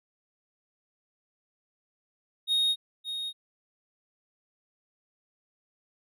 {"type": "tone with echo", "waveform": "triangle", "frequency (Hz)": 3729, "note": "A#7", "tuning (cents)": 0, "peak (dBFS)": -21, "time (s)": [2.47, 2.76], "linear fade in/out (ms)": 50, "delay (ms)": 570, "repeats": 1, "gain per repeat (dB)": -9, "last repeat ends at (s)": 3.33, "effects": []}